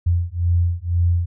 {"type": "beating tone pair", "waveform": "sine", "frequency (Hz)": [85.7, 87.7], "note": ["F2", "F2"], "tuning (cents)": [-32, 8], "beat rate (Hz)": 2, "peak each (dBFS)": -19, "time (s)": [0.06, 1.26], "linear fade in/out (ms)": 10, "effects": []}